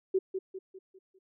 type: tone with echo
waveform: sine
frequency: 379.6 Hz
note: F#4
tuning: 44 cents sharp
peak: -23 dBFS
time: 0.14-0.19 s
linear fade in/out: 10 ms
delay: 200 ms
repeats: 5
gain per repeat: -7 dB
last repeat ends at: 1.19 s
effects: none